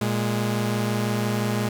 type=tone pair together; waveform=sawtooth; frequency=116.54 / 207.2 Hz; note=A#2 / G#3; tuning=0 / -4 cents; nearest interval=minor seventh; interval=996 cents; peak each=-21 / -21 dBFS; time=0.01-1.69 s; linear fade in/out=5 ms; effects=9-bit